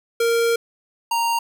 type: tone pair in turn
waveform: square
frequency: 464.4 / 928.8 Hz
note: A#4 / A#5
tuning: -7 / -7 cents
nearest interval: octave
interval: 1200 cents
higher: second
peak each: -17 / -19 dBFS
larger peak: first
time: 0.2-0.56 / 1.11-1.39 s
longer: first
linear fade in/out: 5 ms
effects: none